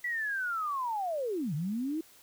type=linear two-way sweep; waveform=sine; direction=down then up; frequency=1975.5 to 138.59 to 330.2 Hz; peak=-30 dBFS; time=0.04-2.01 s; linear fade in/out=5 ms; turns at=1.54 s; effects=white hiss -58 dBFS RMS until 2.22 s